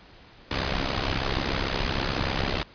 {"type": "noise with amplitude modulation", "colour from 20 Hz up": "pink", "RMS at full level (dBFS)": -23, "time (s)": [0.51, 2.63], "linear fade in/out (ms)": 2, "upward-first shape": "sine", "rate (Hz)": 66.6, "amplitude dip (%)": 80, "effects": ["pink hiss -51 dBFS RMS until 2.74 s", "resampled to 11025 Hz"]}